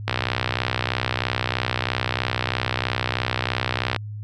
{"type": "click train", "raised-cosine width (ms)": 0.3, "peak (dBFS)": -5, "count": 246, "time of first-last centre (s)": [0.08, 3.963], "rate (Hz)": 63.1, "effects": ["added 105 Hz sine -30 dBFS peak until 4.23 s"]}